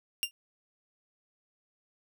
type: tone with exponential decay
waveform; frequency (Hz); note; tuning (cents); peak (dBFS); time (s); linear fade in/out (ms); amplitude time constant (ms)
sawtooth; 2793; F7; -1; -20; 0.23-0.31; 0; 17
effects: none